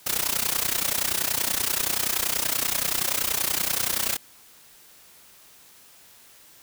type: noise with amplitude modulation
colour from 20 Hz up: white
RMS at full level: -22 dBFS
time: 0.06-4.17 s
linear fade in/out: 10 ms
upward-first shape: sine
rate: 30.5 Hz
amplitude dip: 85%
effects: white hiss -52 dBFS RMS until 6.62 s